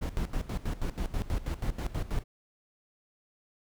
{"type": "noise with tremolo", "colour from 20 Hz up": "brown", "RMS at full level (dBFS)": -30, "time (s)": [0.01, 2.24], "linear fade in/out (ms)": 20, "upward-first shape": "square", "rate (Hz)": 6.2, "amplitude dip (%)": 80, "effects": []}